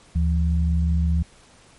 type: tone pair together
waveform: sine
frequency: 75.4 / 169.81 Hz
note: D2 / F3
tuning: +46 / -48 cents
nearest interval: octave + major second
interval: 1406 cents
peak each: -18 / -24 dBFS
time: 0.15-1.23 s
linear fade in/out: 10 ms
effects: pink hiss -52 dBFS RMS until 1.78 s + MP3 48 kbps